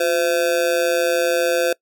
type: tone with amplitude modulation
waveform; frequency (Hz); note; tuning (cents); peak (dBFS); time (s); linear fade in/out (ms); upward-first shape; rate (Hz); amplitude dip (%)
square; 513; C5; -34; -13; 0-1.73; 5; sine; 159; 95
effects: noise-tail reverb RT60 0.1 s tail -24 dB re dry